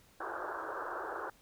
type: band-pass noise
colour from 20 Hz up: white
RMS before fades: -40 dBFS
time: 0.2-1.3 s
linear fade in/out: 5 ms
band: 320 to 1600 Hz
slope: 96 dB/octave
effects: pink hiss -64 dBFS RMS until 1.41 s